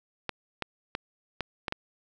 clicks, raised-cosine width 0.3 ms, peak -14 dBFS, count 6, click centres 0.293 / 0.623 / 0.951 / 1.407 / 1.682 / 1.724 s, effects none

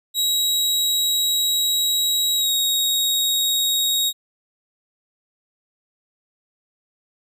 sawtooth tone with pitch glide, 3844 to 3771 Hz, B7 to A#7, -48 to +19 cents, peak -15 dBFS, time 0.14-4.13 s, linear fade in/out 50 ms, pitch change -33 cents, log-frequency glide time 2.36-2.5 s, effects none

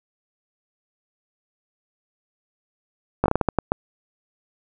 slowing click train, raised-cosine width 1 ms, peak -4 dBFS, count 9, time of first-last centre 3.24-3.719 s, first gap 18 ms, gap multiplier 1.33, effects none

